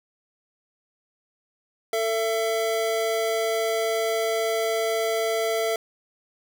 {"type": "tone pair together", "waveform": "square", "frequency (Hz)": [446.3, 670], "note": ["A4", "E5"], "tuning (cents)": [25, 28], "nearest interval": "perfect fifth", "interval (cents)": 703, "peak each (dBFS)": -26, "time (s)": [1.93, 5.76], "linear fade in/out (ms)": 2, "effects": []}